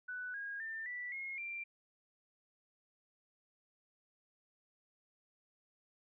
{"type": "tone with pitch steps", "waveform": "sine", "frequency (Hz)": [1490, 1634.3, 1792.5, 1966.1, 2156, 2365], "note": ["F#6", "G#6", "A6", "B6", "C#7", "D7"], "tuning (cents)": [12, -28, 32, -8, -49, 12], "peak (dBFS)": -40, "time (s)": [0.08, 1.64], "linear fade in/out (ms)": 10, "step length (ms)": 260, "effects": []}